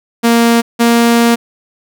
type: tone pair in turn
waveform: sawtooth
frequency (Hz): 233.1 / 234.2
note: A#3 / A#3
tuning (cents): 0 / +8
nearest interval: unison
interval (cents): 8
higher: second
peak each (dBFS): -3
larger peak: neither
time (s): 0.23-0.62 / 0.79-1.36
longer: second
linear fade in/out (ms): 20
effects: none